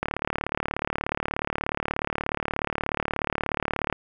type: click train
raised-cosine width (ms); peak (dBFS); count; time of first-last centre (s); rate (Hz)
0.5; -10; 144; 0.03-3.926; 36.7
effects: none